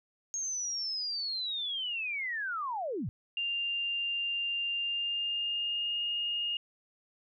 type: linear sweep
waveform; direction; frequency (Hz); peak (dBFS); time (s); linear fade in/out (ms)
sine; down; 6550 to 84.9; -32; 0.34-3.09; 0
type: tone with pitch glide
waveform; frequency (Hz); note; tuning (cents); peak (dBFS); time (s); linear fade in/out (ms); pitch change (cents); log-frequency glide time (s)
sine; 2794 to 2844; F7 to F7; 0 to +31; -30; 3.37-6.57; 2; +31; 4.75-6.01
effects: none